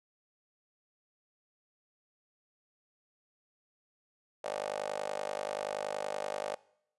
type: tone with high-pass filter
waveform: 15% pulse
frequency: 50.5 Hz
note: G#1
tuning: 48 cents flat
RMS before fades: -37 dBFS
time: 4.44-6.55 s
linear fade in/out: 5 ms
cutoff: 620 Hz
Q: 6.2
effects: noise-tail reverb RT60 0.7 s tail -22 dB re dry + resampled to 24000 Hz